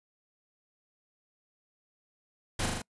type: noise with echo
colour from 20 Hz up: pink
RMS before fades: -31 dBFS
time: 2.59-2.66 s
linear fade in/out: 5 ms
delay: 40 ms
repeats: 4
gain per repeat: -2 dB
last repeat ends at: 2.82 s
effects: noise-tail reverb RT60 0.1 s tail -26 dB re dry + resampled to 24000 Hz